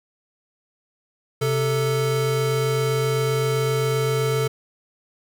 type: tone pair together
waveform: square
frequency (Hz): 131.23 / 441.4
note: C3 / A4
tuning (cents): +6 / +5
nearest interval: octave + major sixth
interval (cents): 2099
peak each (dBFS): -23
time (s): 1.41-4.48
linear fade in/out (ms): 10
effects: none